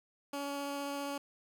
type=tone with vibrato; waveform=15% pulse; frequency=282.4 Hz; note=C#4; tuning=32 cents sharp; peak=-30 dBFS; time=0.33-1.18 s; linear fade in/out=5 ms; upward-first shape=triangle; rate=15 Hz; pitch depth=9 cents each way; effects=none